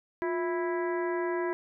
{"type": "harmonic tone with a mistuned harmonic", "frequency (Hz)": 329.6, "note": "E4", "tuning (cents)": 0, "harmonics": [1, 2, 3, 4, 5, 6, 7], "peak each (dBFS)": [-29, -37, -36, -48, -40, -43, -54], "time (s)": [0.22, 1.53], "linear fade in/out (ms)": 0, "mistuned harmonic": 1, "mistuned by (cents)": 120, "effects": []}